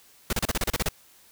pink noise bursts, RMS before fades -25 dBFS, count 10, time 0.3-0.887 s, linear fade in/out 2 ms, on 29 ms, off 33 ms, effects white hiss -56 dBFS RMS until 1.31 s

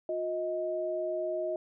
sine tone pair together, 358.1 / 629.2 Hz, F4 / D#5, +43 / +19 cents, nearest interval minor seventh, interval 976 cents, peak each -35 / -31 dBFS, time 0.09-1.56 s, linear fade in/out 2 ms, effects none

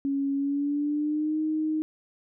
sine tone with pitch glide, 277.2 to 311.1 Hz, C#4 to D#4, 0 to 0 cents, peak -24 dBFS, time 0.05-1.82 s, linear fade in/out 0 ms, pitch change +200 cents, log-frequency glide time 0.35-1.4 s, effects none

